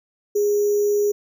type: tone with sample-and-hold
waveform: sine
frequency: 412.2 Hz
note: G#4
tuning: 13 cents flat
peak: -16 dBFS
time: 0.35-1.12 s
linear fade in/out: 10 ms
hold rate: 6300 Hz
effects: none